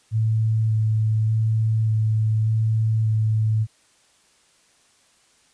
sine tone with vibrato, 110 Hz, A2, in tune, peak -17 dBFS, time 0.11-3.67 s, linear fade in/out 50 ms, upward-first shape square, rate 0.85 Hz, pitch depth 10 cents each way, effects white hiss -59 dBFS RMS until 5.53 s + resampled to 22050 Hz

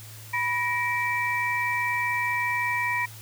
sine tone cluster, 979 / 1884 / 2324 Hz, B5 / A#6 / D7, -15 / +18 / -19 cents, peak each -28 dBFS, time 0.33-3.06 s, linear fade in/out 10 ms, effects added 109 Hz sine -43 dBFS peak until 3.21 s + white hiss -46 dBFS RMS until 3.21 s

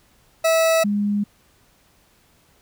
40% pulse / sine tone pair in turn, 651 / 205.1 Hz, E5 / G#3, -22 / -21 cents, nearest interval octave + minor sixth, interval 1999 cents, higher first, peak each -14 / -18 dBFS, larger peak first, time 0.44-0.84 / 0.84-1.24 s, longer neither, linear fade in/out 10 ms, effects pink hiss -58 dBFS RMS until 2.61 s

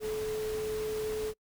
sine tone in noise, 431.9 Hz, A4, 32 cents flat, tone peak -31 dBFS, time 0-1.34 s, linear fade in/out 50 ms, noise pink, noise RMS -43 dBFS, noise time 0-1.34 s, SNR +9 dB, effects noise-tail reverb RT60 0.1 s tail -26 dB re dry

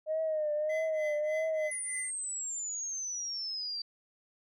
sine tone with vibrato, 618 Hz, D#5, 12 cents flat, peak -28 dBFS, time 0.06-1.71 s, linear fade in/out 50 ms, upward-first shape triangle, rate 1.6 Hz, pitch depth 70 cents each way
triangle tone with tremolo, 2030 Hz, B6, 47 cents sharp, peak -33 dBFS, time 0.69-2.11 s, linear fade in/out 10 ms, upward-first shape triangle, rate 3.3 Hz, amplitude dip 95%
sine exponential sweep, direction down, 9760 to 4647 Hz, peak -34 dBFS, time 1.71-3.82 s, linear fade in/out 5 ms
effects tanh soft clip ceiling -23 dBFS

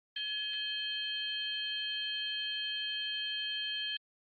harmonic tone with a mistuned harmonic, 850 Hz, G#5, 40 cents sharp, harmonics 2 / 3 / 4 / 5, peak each -42 / -45 / -35 / -45 dBFS, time 0.16-3.97 s, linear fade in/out 5 ms, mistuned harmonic 4, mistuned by -130 cents, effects Opus 24 kbps

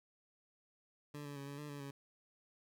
20% pulse tone with pitch steps, 146.6 / 143.5 / 139.4 / 141.9 / 148.3 / 143.4 / 139.4 Hz, D3 / D3 / C#3 / C#3 / D3 / D3 / C#3, -3 / -40 / +10 / +41 / +17 / -41 / +10 cents, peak -40 dBFS, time 1.14-1.91 s, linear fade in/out 5 ms, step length 110 ms, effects none

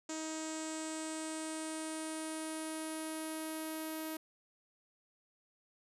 sawtooth tone with low-pass filter sweep, 316 Hz, D#4, 27 cents sharp, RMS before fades -41 dBFS, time 0.09-4.17 s, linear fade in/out 5 ms, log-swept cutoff 7300 to 12000 Hz, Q 6.5, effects none

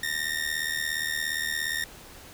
sawtooth ring-modulated tone, 1835 Hz, A#6, 28 cents flat, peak -21 dBFS, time 0.03-1.84 s, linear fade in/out 2 ms, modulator 38.6 Hz, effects pink hiss -47 dBFS RMS until 2.33 s

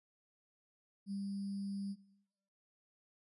sine tone with sample-and-hold, 198.4 Hz, G3, 21 cents sharp, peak -38 dBFS, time 1.06-1.96 s, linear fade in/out 50 ms, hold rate 4900 Hz, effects noise-tail reverb RT60 0.8 s tail -17 dB re dry + resampled to 24000 Hz

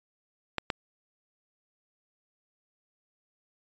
clicks, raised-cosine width 0.3 ms, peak -12 dBFS, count 2, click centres 0.583 / 0.702 s, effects resampled to 16000 Hz

